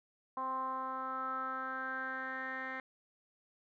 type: tone with low-pass filter sweep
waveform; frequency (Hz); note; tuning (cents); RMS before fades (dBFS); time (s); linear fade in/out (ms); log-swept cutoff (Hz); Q
10% pulse; 261.6; C4; 0; -39; 0.37-2.8; 2; 1000 to 2000; 7.1
effects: none